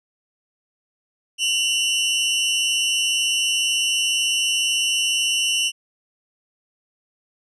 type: tone pair together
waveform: sawtooth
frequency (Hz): 2774 / 2992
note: F7 / F#7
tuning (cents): -12 / +19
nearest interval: minor second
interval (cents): 131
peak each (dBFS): -18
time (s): 1.38-5.72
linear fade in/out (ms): 50
effects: resampled to 24000 Hz